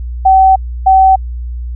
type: tone bursts at uneven times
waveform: sine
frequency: 764 Hz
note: G5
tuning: 45 cents flat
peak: -3 dBFS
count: 2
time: 0.25-0.56 / 0.86-1.16 s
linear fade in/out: 10 ms
effects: added 60 Hz sine -18 dBFS peak until 1.75 s